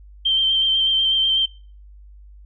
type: tone with vibrato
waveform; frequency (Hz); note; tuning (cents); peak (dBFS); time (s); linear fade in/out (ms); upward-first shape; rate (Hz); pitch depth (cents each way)
sine; 3136; G7; 0; -15; 0.25-1.46; 10; square; 8.1; 15
effects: noise-tail reverb RT60 0.4 s tail -24 dB re dry + added 50 Hz sine -41 dBFS peak until 2.45 s